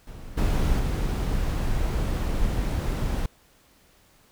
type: noise with level steps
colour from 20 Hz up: brown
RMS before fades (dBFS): -39 / -22 / -25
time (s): 0.07-3.26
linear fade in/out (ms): 2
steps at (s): 0.37 / 0.79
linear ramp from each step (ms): 10
effects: pink hiss -59 dBFS RMS until 4.31 s